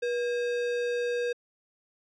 sine tone with sample-and-hold, 482.6 Hz, B4, 40 cents flat, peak -26 dBFS, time 0.02-1.33 s, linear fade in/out 10 ms, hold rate 2100 Hz, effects low-pass 4000 Hz 12 dB/octave

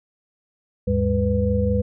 sine tone cluster, 77.1 / 101.9 / 202.3 / 494.7 Hz, D#2 / G#2 / G#3 / B4, -15 / -32 / -45 / +3 cents, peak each -23 dBFS, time 0.87-1.82 s, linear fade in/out 10 ms, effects none

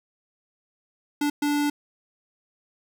square tone bursts at uneven times, 291.7 Hz, D4, 12 cents flat, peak -22 dBFS, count 2, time 1.21-1.3 / 1.42-1.7 s, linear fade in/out 5 ms, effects none

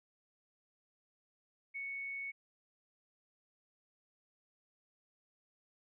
sine tone, 2217 Hz, C#7, in tune, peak -39 dBFS, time 1.74-2.32 s, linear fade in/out 20 ms, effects none

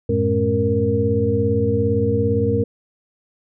sine tone cluster, 92.8 / 110.3 / 210 / 271.8 / 465.8 Hz, F#2 / A2 / G#3 / C#4 / A#4, +6 / +5 / +19 / -34 / -1 cents, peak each -23 / -22 / -24 / -25 / -19 dBFS, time 0.09-2.64 s, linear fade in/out 5 ms, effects none

